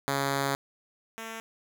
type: tone pair in turn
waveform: 5% pulse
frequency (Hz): 138.59 / 224.8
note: C#3 / A3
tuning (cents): 0 / +37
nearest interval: minor sixth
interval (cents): 837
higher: second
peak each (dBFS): -15 / -26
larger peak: first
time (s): 0.08-0.55 / 1.18-1.4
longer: first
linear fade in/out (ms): 0
effects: none